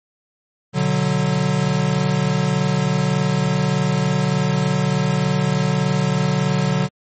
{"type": "chord", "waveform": "square", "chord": "B minor", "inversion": "none", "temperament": "equal", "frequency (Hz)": [123.47, 146.83, 185], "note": ["B2", "D3", "F#3"], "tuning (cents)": [0, 0, 0], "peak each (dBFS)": [-25, -20, -21], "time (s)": [0.73, 6.89], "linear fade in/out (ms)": 50, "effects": ["MP3 32 kbps"]}